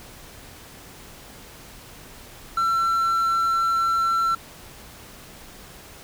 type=tone; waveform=triangle; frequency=1348 Hz; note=E6; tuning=38 cents sharp; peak=-17 dBFS; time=2.57-4.35 s; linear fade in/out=5 ms; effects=pink hiss -44 dBFS RMS until 6.03 s